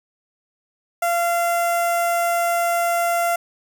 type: tone with notch filter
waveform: sawtooth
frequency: 688 Hz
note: F5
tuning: 26 cents flat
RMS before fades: -20 dBFS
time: 1.02-3.36 s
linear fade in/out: 5 ms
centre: 4000 Hz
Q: 0.75
effects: none